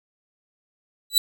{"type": "tone with exponential growth", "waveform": "sawtooth", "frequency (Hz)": 3951, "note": "B7", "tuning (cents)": 0, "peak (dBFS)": -7, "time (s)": [1.1, 1.18], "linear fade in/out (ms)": 2, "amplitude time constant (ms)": 17, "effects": []}